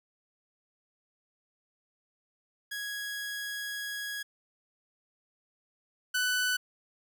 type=tone pair in turn; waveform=sawtooth; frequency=1661.2 / 1494.9 Hz; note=G#6 / F#6; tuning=0 / +17 cents; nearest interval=major second; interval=183 cents; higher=first; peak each=-31 / -23 dBFS; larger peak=second; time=2.71-4.23 / 6.14-6.57 s; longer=first; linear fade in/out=10 ms; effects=none